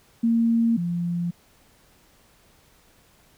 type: tone pair in turn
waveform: sine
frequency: 230.3 / 172.91 Hz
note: A#3 / F3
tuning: -21 / -17 cents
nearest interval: perfect fourth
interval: 496 cents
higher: first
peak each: -17 / -23 dBFS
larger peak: first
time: 0.23-0.77 / 0.77-1.31 s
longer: neither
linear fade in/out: 10 ms
effects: pink hiss -58 dBFS RMS until 3.37 s